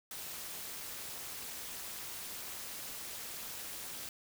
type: noise with amplitude modulation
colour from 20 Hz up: white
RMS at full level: -41 dBFS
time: 0.11-4.09 s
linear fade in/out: 2 ms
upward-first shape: sine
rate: 252 Hz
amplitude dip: 65%
effects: none